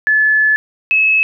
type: tone pair in turn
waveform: sine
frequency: 1726 / 2586 Hz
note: A6 / E7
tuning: -34 / -34 cents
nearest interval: perfect fifth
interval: 700 cents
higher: second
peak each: -9 dBFS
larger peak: neither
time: 0.07-0.56 / 0.91-1.23 s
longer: first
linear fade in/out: 0 ms
effects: none